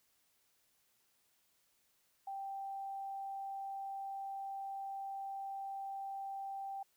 sine tone, 784 Hz, G5, in tune, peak -40 dBFS, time 2.27-6.83 s, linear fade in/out 5 ms, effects white hiss -75 dBFS RMS until 6.96 s

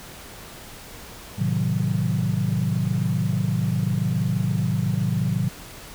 sine chord, A diminished seventh, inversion none, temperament equal with one note detuned, 110 / 130.81 / 156.92 / 185 Hz, A2 / C3 / Eb3 / Gb3, 0 / 0 / +15 / 0 cents, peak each -25 dBFS, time 1.38-5.49 s, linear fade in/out 10 ms, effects tanh soft clip ceiling -12 dBFS + pink hiss -41 dBFS RMS until 5.94 s

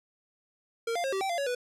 square tone with pitch steps, 461 / 697 / 537 / 386 / 774 / 690 / 560 / 492.3 Hz, A#4 / F5 / C5 / G4 / G5 / F5 / C#5 / B4, -19 / -4 / +45 / -27 / -22 / -21 / +18 / -6 cents, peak -29 dBFS, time 0.87-1.55 s, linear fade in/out 5 ms, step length 85 ms, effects low-pass 10000 Hz 12 dB/octave

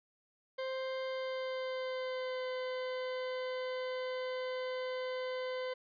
40% pulse tone with pitch glide, 523.3 to 510.5 Hz, C5 to C5, 0 to -43 cents, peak -35 dBFS, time 0.58-5.74 s, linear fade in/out 10 ms, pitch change -43 cents, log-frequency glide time 1.06-2.48 s, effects resampled to 11025 Hz + 12-bit

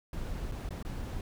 brown noise with dropouts, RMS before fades -37 dBFS, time 0.13-1.21 s, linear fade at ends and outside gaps 2 ms, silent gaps 0.516-0.52 / 0.691-0.706 / 0.827-0.849 s, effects none

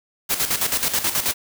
white noise with tremolo, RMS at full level -20 dBFS, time 0.29-1.34 s, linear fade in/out 20 ms, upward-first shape square, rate 9.3 Hz, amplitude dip 65%, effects none

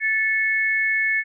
sine tone pair together, 1752.1 / 2196 Hz, A6 / C#7, -8 / -17 cents, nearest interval major third, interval 391 cents, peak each -21 dBFS, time 0-1.24 s, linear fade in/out 50 ms, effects none

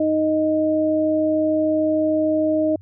sine tone pair together, 311.1 / 622.2 Hz, D#4 / D#5, 0 / 0 cents, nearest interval octave, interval 1200 cents, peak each -19 dBFS, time 0-2.76 s, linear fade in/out 5 ms, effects added 96 Hz sine -41 dBFS peak until 2.81 s

